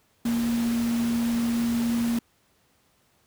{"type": "tone in noise", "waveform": "sine", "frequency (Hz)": 234.2, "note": "A#3", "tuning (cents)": 8, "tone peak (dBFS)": -22, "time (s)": [0.25, 2.19], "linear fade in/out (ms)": 5, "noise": "pink", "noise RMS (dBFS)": -36, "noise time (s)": [0.25, 2.19], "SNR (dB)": 11, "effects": ["pink hiss -65 dBFS RMS until 3.26 s", "high-pass 60 Hz 12 dB/octave"]}